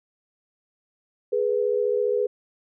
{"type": "tone pair together", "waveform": "sine", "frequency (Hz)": [417.1, 491.9], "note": ["G#4", "B4"], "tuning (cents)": [7, -7], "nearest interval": "minor third", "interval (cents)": 286, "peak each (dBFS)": -23, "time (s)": [1.32, 2.27], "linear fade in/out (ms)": 10, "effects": []}